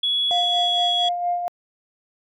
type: tone with pitch glide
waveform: sine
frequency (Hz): 3375 to 3344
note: G#7 to G#7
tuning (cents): +27 to +11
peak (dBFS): -18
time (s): 0.03-1.09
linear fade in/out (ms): 5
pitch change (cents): -16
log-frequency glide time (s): 0.31-0.94
type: tone with tremolo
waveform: sine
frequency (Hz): 704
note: F5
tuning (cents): +14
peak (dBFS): -18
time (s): 0.31-1.48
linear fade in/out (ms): 0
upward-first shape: sine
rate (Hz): 4.3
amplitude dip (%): 50
effects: tanh soft clip ceiling -12 dBFS